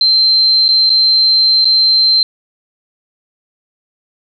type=tone with dropouts; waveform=sine; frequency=4122 Hz; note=C8; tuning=27 cents flat; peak=-7 dBFS; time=0.01-2.23 s; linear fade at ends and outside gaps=2 ms; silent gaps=0.682-0.688 / 0.895-0.901 / 1.646-1.653 s; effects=none